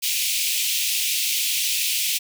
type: high-pass noise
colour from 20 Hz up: pink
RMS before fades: -23 dBFS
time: 0.02-2.19 s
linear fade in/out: 20 ms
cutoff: 2400 Hz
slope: 48 dB/octave
effects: none